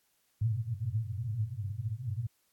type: band-pass noise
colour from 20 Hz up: white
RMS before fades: -34 dBFS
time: 0.41-2.27 s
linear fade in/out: 10 ms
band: 100 to 120 Hz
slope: 96 dB/octave
effects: white hiss -73 dBFS RMS until 2.52 s + AAC 64 kbps